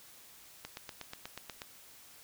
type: click train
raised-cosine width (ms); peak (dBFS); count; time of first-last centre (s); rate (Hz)
0.2; -24; 9; 0.65-1.619; 8.26
effects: white hiss -56 dBFS RMS until 2.23 s